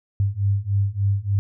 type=beating tone pair; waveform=sine; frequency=98 / 101.4 Hz; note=G2 / G#2; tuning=0 / -41 cents; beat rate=3.4 Hz; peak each=-22 / -21 dBFS; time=0.2-1.39 s; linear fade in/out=0 ms; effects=none